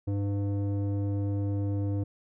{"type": "tone with low-pass filter", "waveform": "square", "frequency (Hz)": 100.5, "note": "G2", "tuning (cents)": 44, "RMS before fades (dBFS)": -29, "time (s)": [0.07, 2.04], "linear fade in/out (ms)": 10, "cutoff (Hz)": 410, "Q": 1.4, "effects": []}